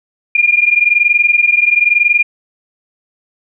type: tone pair together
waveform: sine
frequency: 2404 / 2425 Hz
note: D7 / D#7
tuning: +40 / -45 cents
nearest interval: unison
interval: 15 cents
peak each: -11 dBFS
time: 0.35-2.23 s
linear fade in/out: 5 ms
effects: none